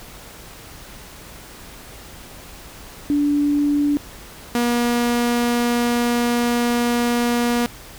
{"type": "tone pair in turn", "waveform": ["sine", "sawtooth"], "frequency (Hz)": [290.1, 239.4], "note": ["D4", "A#3"], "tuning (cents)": [-21, 46], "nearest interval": "minor third", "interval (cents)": 333, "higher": "first", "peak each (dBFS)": [-15, -13], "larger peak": "second", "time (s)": [[3.1, 3.97], [4.55, 7.66]], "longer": "second", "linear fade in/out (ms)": 0, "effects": ["added 50 Hz sine -48 dBFS peak until 7.98 s", "pink hiss -40 dBFS RMS until 7.98 s"]}